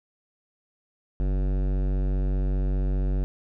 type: tone with hard clipping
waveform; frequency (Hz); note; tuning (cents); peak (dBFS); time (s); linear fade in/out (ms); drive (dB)
sine; 47.56; F#1; +48; -24; 1.2-3.24; 0; 17
effects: none